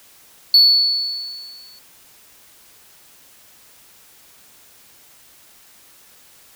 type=tone with exponential decay; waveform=sine; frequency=4436 Hz; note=C#8; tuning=in tune; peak=-4 dBFS; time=0.54-1.79 s; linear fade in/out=2 ms; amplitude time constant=270 ms; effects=tanh soft clip ceiling -5 dBFS + white hiss -49 dBFS RMS until 6.55 s